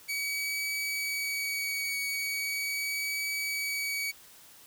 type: tone with vibrato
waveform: sawtooth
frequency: 2265 Hz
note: C#7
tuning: 37 cents sharp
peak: -27 dBFS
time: 0.08-4.12 s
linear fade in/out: 20 ms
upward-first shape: triangle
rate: 0.39 Hz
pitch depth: 12 cents each way
effects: white hiss -54 dBFS RMS until 4.66 s